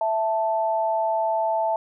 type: tone pair together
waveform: sine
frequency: 659.8 / 880 Hz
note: E5 / A5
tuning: +1 / 0 cents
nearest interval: perfect fourth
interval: 499 cents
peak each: -23 dBFS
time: 0.01-1.76 s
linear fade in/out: 2 ms
effects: none